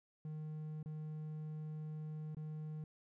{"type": "tone with dropouts", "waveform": "triangle", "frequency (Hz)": 154.3, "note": "D#3", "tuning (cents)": -14, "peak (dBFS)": -40, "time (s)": [0.25, 2.84], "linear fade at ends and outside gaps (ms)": 2, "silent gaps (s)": [[0.829, 0.859], [2.348, 2.368]], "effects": []}